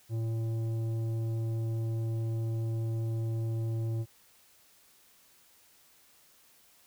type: tone with tanh clipping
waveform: sine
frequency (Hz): 113.1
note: A2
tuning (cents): +48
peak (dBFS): -31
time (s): 0.09-4.06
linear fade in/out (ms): 50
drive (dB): 10
effects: white hiss -62 dBFS RMS until 6.86 s